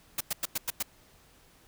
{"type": "noise bursts", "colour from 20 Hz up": "white", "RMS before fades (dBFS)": -30, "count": 6, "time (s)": [0.18, 0.827], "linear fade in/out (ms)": 5, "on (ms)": 27, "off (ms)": 97, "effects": ["pink hiss -60 dBFS RMS until 1.67 s"]}